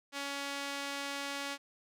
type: tone with band-pass filter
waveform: sawtooth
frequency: 280.6 Hz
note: C#4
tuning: 21 cents sharp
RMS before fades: -39 dBFS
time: 0.12-1.58 s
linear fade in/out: 50 ms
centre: 3400 Hz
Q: 0.52
effects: none